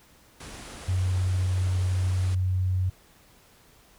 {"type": "low-pass noise", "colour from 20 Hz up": "pink", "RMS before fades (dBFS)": -42, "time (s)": [0.4, 2.35], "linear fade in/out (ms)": 5, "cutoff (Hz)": 11000, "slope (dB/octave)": 96}
{"type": "tone", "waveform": "sine", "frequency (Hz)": 92.5, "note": "F#2", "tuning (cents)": 0, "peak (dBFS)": -22, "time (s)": [0.88, 2.9], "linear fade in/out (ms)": 10}
{"effects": ["pink hiss -57 dBFS RMS until 3.98 s"]}